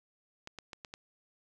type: clicks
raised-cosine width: 0.2 ms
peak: -26 dBFS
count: 5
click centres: 0.474 / 0.587 / 0.732 / 0.848 / 0.939 s
effects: none